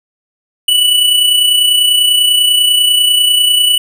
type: tone with amplitude modulation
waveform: square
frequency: 2960 Hz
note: F#7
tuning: in tune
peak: -6 dBFS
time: 0.68-3.78 s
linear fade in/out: 5 ms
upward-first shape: sine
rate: 30.1 Hz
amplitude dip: 45%
effects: none